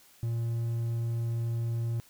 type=tone; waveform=triangle; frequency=116.2 Hz; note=A#2; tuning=5 cents flat; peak=-26 dBFS; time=0.23-2 s; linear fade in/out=0 ms; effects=white hiss -59 dBFS RMS until 2.09 s